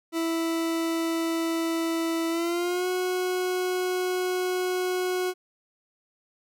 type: tone with pitch glide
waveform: 40% pulse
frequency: 329.6 to 365.7 Hz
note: E4 to F#4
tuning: 0 to -20 cents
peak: -24 dBFS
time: 0.12-5.34 s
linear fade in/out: 50 ms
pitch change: +180 cents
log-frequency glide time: 2.29-2.87 s
effects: none